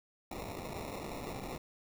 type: noise with sample-and-hold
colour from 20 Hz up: white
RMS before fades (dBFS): -42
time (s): 0.31-1.58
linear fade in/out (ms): 5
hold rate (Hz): 1575
effects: none